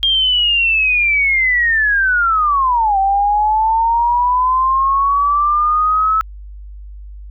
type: linear two-way sweep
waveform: sine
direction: down then up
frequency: 3229 to 771 to 1305 Hz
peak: -11 dBFS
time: 0.03-6.21 s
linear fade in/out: 0 ms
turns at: 2.98 s
effects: added 50 Hz sine -30 dBFS peak until 7.3 s